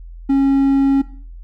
triangle tone, 273.8 Hz, C#4, 21 cents flat, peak -9 dBFS, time 0.29-1.02 s, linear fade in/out 10 ms, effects noise-tail reverb RT60 0.5 s tail -18 dB re dry + added 42 Hz sine -32 dBFS peak until 1.43 s

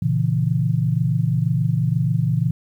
sine chord, A# diminished, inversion none, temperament equal, 116.54 / 138.59 / 164.81 Hz, A#2 / C#3 / E3, 0 / 0 / 0 cents, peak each -21 dBFS, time 0.02-2.51 s, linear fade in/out 5 ms, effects 9-bit

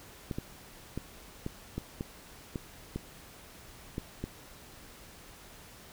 clicks, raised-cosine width 3 ms, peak -21 dBFS, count 10, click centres 0.312 / 0.385 / 0.976 / 1.464 / 1.78 / 2.009 / 2.558 / 2.96 / 3.981 / 4.24 s, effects pink hiss -52 dBFS RMS until 5.92 s

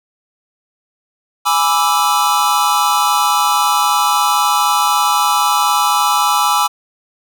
square chord, E dominant seventh, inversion first, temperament equal, 830.6 / 987.8 / 1174.7 / 1318.5 Hz, G#5 / B5 / D6 / E6, 0 / 0 / 0 / 0 cents, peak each -18 dBFS, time 1.45-6.68 s, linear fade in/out 20 ms, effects none

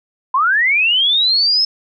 sine linear sweep, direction up, 991 to 5260 Hz, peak -11 dBFS, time 0.34-1.65 s, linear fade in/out 5 ms, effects none

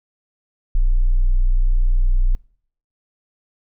sine tone, 30.61 Hz, B0, 15 cents flat, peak -11 dBFS, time 0.75-2.35 s, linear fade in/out 0 ms, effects noise-tail reverb RT60 0.6 s tail -24 dB re dry + tanh soft clip ceiling -8 dBFS

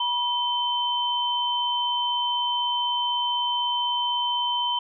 sine tone pair together, 970 / 3082 Hz, B5 / G7, -31 / -30 cents, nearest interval octave + minor sixth, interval 2001 cents, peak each -25 dBFS, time 0-4.79 s, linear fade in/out 5 ms, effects none

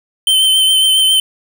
square tone with vibrato, 3088 Hz, G7, 27 cents flat, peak -9 dBFS, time 0.27-1.2 s, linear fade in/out 2 ms, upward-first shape sine, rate 7.3 Hz, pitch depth 20 cents each way, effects none

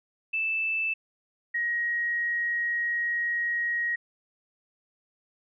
sine tone pair in turn, 2639 / 1889.5 Hz, E7 / A#6, +1 / +23 cents, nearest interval tritone, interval 578 cents, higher first, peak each -25 dBFS, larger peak neither, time 0.33-0.94 / 1.54-3.96 s, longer second, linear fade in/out 10 ms, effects none

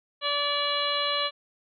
harmonic tone with a mistuned harmonic, 578 Hz, D5, 28 cents flat, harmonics 1 / 2 / 3 / 4 / 5 / 6 / 7, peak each -32 / -30 / -36 / -36 / -32 / -32 / -31 dBFS, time 0.21-1.31 s, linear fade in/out 50 ms, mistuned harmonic 6, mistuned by -45 cents, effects none

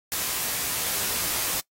white noise with comb filter, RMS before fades -27 dBFS, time 0.12-1.6 s, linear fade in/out 0 ms, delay 17 ms, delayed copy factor +0.5, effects noise-tail reverb RT60 0.1 s tail -21 dB re dry + AAC 48 kbps

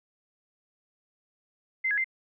sine tone with pitch steps, 2073 / 1668 / 2085 Hz, C7 / G#6 / C7, -17 / +7 / -7 cents, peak -24 dBFS, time 1.84-2.044 s, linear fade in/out 10 ms, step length 68 ms, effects none

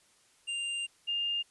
square / sine tone pair in turn, 2794 / 2812 Hz, F7 / F7, 0 / +11 cents, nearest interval unison, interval 11 cents, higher second, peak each -33 / -29 dBFS, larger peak second, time 0.47-0.87 / 1.07-1.43 s, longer first, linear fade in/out 20 ms, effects white hiss -65 dBFS RMS until 1.5 s + resampled to 24000 Hz

